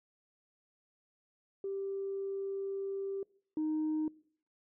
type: tone pair in turn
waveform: sine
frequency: 392 / 310.1 Hz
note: G4 / D#4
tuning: 0 / -6 cents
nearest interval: major third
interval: 406 cents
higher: first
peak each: -34 / -29 dBFS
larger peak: second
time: 1.64-3.23 / 3.57-4.08 s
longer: first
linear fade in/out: 2 ms
effects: noise-tail reverb RT60 0.6 s tail -24 dB re dry + tanh soft clip ceiling -28 dBFS